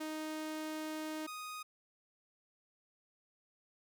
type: tone pair in turn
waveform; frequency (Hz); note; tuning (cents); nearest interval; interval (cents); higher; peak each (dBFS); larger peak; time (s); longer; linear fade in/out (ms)
sawtooth; 311.1 / 1244.4; D#4 / D#6; 0 / 0; 2 octaves; 2400; second; -35 / -39; first; 0-1.27 / 1.27-1.63; first; 10
effects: none